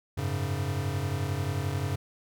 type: chord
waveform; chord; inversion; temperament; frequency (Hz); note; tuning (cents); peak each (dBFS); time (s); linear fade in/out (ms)
square; F# suspended second; none; equal; 92.5 / 103.83 / 138.59; F#2 / G#2 / C#3; 0 / 0 / 0; -33 / -34 / -33; 0.17-1.96; 10
effects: none